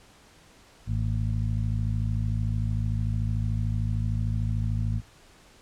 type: harmonic tone with a mistuned harmonic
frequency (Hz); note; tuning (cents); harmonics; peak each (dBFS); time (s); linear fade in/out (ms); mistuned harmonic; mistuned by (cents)
53.4; G#1; +49; 1 / 2 / 3 / 4; -29 / -26 / -35 / -37; 0.86-5.02; 50; 4; +110
effects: pink hiss -55 dBFS RMS until 5.61 s + low-pass 9000 Hz 12 dB/octave